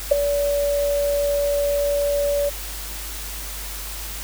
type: tone with ADSR envelope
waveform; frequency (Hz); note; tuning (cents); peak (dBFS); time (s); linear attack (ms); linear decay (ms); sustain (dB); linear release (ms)
sine; 573; D5; -43; -7; 0.11-2.5; 9; 10; -11; 17
effects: added 50 Hz sine -33 dBFS peak until 4.23 s + white hiss -33 dBFS RMS until 4.23 s